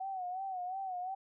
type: tone with vibrato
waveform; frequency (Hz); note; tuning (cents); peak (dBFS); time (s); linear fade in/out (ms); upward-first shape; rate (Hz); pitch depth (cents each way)
sine; 747; F#5; +16; -36; 0-1.15; 10; sine; 2.8; 76
effects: none